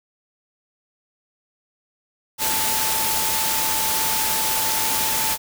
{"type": "tone in noise", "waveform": "sine", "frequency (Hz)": 880, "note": "A5", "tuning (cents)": 0, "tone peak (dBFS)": -28, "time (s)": [2.38, 5.38], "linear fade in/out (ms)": 50, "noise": "white", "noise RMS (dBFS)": -22, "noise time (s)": [2.38, 5.38], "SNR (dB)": -9, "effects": []}